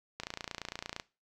click train, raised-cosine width 0.2 ms, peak -20 dBFS, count 24, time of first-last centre 0.2-0.999 s, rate 28.8 Hz, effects noise-tail reverb RT60 0.3 s tail -20 dB re dry

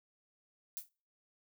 violet noise with exponential decay, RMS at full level -37 dBFS, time 0.77-0.89 s, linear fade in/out 0 ms, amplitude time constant 26 ms, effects noise-tail reverb RT60 0.4 s tail -26 dB re dry

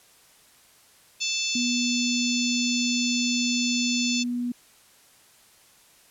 harmonic tone, 880 Hz, A5, in tune, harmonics 3 / 4 / 5 / 6 / 7 / 8, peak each -30 / -31 / -32 / -33 / -33 / -34 dBFS, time 1.2-4.24 s, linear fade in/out 20 ms
sine tone, 243.3 Hz, B3, 26 cents flat, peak -25 dBFS, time 1.55-4.52 s, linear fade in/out 5 ms
effects white hiss -56 dBFS RMS until 6.1 s + low-pass 12000 Hz 12 dB/octave

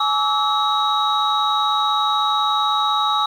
sine tone cluster, 845 / 1141 / 1301 / 3817 Hz, G#5 / C#6 / E6 / A#7, +30 / +50 / -23 / +40 cents, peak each -21 dBFS, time 0-3.26 s, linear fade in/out 5 ms, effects tanh soft clip ceiling -8 dBFS + 8-bit

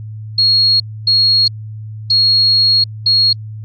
sine tone bursts at uneven times, 4300 Hz, C8, 47 cents sharp, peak -8 dBFS, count 4, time 0.38-0.8 / 1.07-1.48 / 2.1-2.84 / 3.06-3.33 s, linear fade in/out 5 ms, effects added 108 Hz sine -25 dBFS peak until 3.64 s + AAC 48 kbps

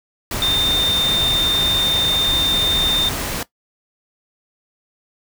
sine tone in noise, 3619 Hz, A7, 48 cents sharp, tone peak -15 dBFS, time 0.42-3.09 s, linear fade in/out 2 ms, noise pink, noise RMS -24 dBFS, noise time 0.31-3.43 s, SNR +6 dB, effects noise-tail reverb RT60 0.1 s tail -17 dB re dry

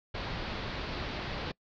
pink low-pass noise, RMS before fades -37 dBFS, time 0.14-1.52 s, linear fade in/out 10 ms, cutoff 4700 Hz, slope 48 dB/octave, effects noise-tail reverb RT60 0.1 s tail -25 dB re dry

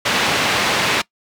white band-pass noise, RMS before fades -18 dBFS, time 0.05-1.02 s, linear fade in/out 10 ms, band 110 to 3100 Hz, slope 12 dB/octave, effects noise-tail reverb RT60 0.1 s tail -21 dB re dry

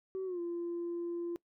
sine tone with pitch glide, 379.3 to 343.8 Hz, F#4 to F4, +43 to -27 cents, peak -33 dBFS, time 0.15-1.36 s, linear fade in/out 0 ms, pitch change -170 cents, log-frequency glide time 0.25-0.4 s, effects noise-tail reverb RT60 0.1 s tail -23 dB re dry + tanh soft clip ceiling -32 dBFS

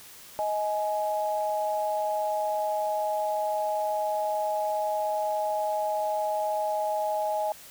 sine tone pair together, 628 / 838.3 Hz, D#5 / G#5, +16 / +16 cents, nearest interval perfect fourth, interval 500 cents, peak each -28 dBFS, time 0.39-7.52 s, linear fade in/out 0 ms, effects white hiss -48 dBFS RMS until 7.7 s

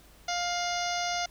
harmonic tone with a mistuned harmonic, 703 Hz, F5, 11 cents sharp, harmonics 1 / 2 / 3 / 4 / 5 / 6 / 7 / 8 / 9, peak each -31 / -37 / -37 / -41 / -40 / -42 / -39 / -41 / -40 dBFS, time 0.28-1.26 s, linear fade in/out 5 ms, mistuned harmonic 4, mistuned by +38 cents, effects added 50 Hz sine -57 dBFS peak until 1.3 s + pink hiss -57 dBFS RMS until 1.3 s

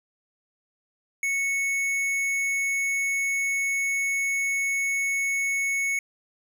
sine tone with tanh clipping, 2209 Hz, C#7, 7 cents flat, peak -25 dBFS, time 1.23-5.99 s, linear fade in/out 2 ms, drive 14 dB, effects none

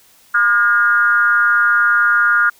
sine tone with frequency modulation, 1427 Hz, F6, 37 cents sharp, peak -10 dBFS, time 0.34-2.5 s, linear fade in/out 10 ms, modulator 207 Hz, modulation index 0.8, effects white hiss -50 dBFS RMS until 2.59 s

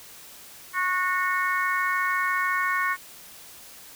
harmonic tone, 366.2 Hz, F#4, 18 cents flat, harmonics 3 / 4 / 5 / 6, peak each -26 / -29 / -27 / -31 dBFS, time 0.73-2.97 s, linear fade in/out 50 ms, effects white hiss -46 dBFS RMS until 3.95 s

